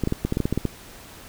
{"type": "clicks", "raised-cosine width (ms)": 3, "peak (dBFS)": -9, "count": 11, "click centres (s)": [0.037, 0.074, 0.124, 0.25, 0.324, 0.371, 0.403, 0.455, 0.526, 0.576, 0.653], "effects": ["pink hiss -44 dBFS RMS until 1.28 s"]}